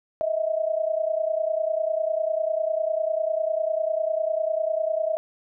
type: tone pair together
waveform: sine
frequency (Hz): 629.3 / 659.3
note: D#5 / E5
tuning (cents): +19 / 0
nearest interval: minor second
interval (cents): 81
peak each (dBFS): -24 / -26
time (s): 0.21-5.17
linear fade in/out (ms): 0
effects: none